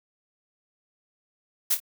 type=noise with echo; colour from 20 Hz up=blue; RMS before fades=-22 dBFS; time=1.7-1.75 s; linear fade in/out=10 ms; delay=26 ms; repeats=2; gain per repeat=-9 dB; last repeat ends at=1.802 s; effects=none